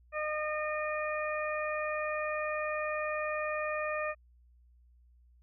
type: harmonic tone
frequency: 610 Hz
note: D#5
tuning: 34 cents flat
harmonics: 1 / 2 / 3 / 4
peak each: -34 / -37 / -39 / -40 dBFS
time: 0.12-4.15 s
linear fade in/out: 50 ms
effects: added 60 Hz sine -59 dBFS peak until 5.42 s